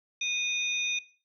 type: tone cluster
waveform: sine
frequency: 2477 / 3656 / 5970 Hz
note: D#7 / A#7 / F#8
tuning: -8 / -34 / +15 cents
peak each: -30 / -33 / -36 dBFS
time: 0.21-0.99 s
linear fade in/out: 5 ms
effects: noise-tail reverb RT60 0.4 s tail -18 dB re dry